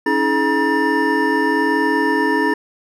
triangle tone cluster, 279.7 / 320.7 / 425.4 / 954 / 1785 Hz, C#4 / E4 / G#4 / A#5 / A6, +16 / -48 / +42 / +40 / +24 cents, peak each -19 dBFS, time 0.06-2.54 s, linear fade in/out 5 ms, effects none

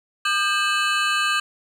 25% pulse ring-modulated tone, 1396.9 Hz, F6, in tune, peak -12 dBFS, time 0.25-1.4 s, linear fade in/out 5 ms, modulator 191 Hz, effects low-pass 7000 Hz 12 dB/octave + 8-bit

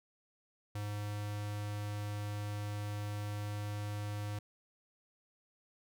square tone with notch filter, 103.83 Hz, G#2, in tune, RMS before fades -39 dBFS, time 0.75-4.39 s, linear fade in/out 5 ms, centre 240 Hz, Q 1.5, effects none

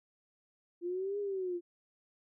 sine exponential two-way sweep, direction up then down, 342.7 to 412.7 to 342.7 Hz, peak -33 dBFS, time 0.81-1.61 s, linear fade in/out 50 ms, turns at 1.19 s, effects none

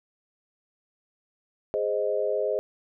sine chord, Ab major, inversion none, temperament equal, 415.3 / 523.3 / 622.3 Hz, Ab4 / C5 / Eb5, 0 / 0 / 0 cents, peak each -28 dBFS, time 1.74-2.59 s, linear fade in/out 0 ms, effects none

